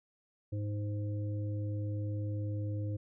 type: harmonic tone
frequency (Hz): 103.8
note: G#2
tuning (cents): 0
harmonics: 1 / 3 / 5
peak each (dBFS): -33 / -43 / -47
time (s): 0.52-2.97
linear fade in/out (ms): 10
effects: none